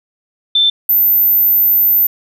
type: tone pair in turn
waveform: sine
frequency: 3547 / 14188 Hz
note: A7 / A9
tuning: +13 / +13 cents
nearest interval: 2 octaves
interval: 2400 cents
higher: second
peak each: -8 dBFS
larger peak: neither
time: 0.55-0.7 / 0.89-2.07 s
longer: second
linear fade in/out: 5 ms
effects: none